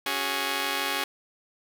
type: chord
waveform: 5% pulse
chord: C# suspended fourth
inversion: none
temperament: just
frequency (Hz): 277.2 / 369.6 / 415.8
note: C#4 / F#4 / G#4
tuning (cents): 0 / -2 / +2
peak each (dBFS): -21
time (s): 0.06-1.04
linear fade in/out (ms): 2
effects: none